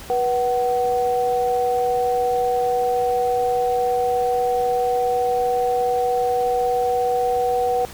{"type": "tone pair together", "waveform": "sine", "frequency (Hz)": [486.5, 750], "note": ["B4", "F#5"], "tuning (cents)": [-26, 23], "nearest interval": "perfect fifth", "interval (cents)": 749, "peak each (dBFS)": -20, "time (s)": [0.1, 7.85], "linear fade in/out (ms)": 0, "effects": ["pink hiss -39 dBFS RMS until 7.93 s"]}